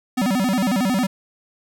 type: tone with vibrato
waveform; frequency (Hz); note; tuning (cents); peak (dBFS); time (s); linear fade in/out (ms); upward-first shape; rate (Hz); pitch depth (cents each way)
square; 220; A3; 0; -18; 0.17-1.07; 10; square; 11; 240
effects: none